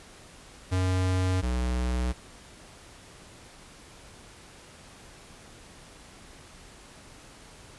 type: tone pair in turn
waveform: square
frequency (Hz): 92.5 / 61.74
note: F#2 / B1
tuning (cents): 0 / 0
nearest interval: perfect fifth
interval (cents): 700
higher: first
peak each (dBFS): -24 / -26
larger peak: first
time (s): 0.71-1.42 / 1.42-2.13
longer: neither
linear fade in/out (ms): 20
effects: pink hiss -50 dBFS RMS until 7.78 s + resampled to 24000 Hz